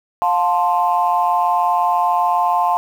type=chord; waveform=sine; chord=F major; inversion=none; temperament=equal with one note detuned; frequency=707.8 / 880 / 1046.5 Hz; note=F5 / A5 / C6; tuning=+23 / 0 / 0 cents; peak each=-17 / -17 / -18 dBFS; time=0.22-2.77 s; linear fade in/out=0 ms; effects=tanh soft clip ceiling -5 dBFS + 7-bit